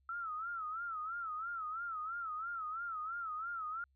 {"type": "tone with vibrato", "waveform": "sine", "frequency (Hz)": 1318.5, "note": "E6", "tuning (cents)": 0, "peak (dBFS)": -38, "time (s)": [0.09, 3.84], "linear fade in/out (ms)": 2, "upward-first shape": "sine", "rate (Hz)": 3, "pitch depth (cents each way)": 120, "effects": ["added 67 Hz sine -70 dBFS peak until 3.95 s"]}